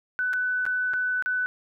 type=tone with dropouts; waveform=sine; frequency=1498 Hz; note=F#6; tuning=21 cents sharp; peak=-23 dBFS; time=0.19-1.46 s; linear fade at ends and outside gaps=0 ms; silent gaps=0.332-0.336 / 0.654-0.664 / 0.935-0.939 / 1.224-1.26 s; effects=none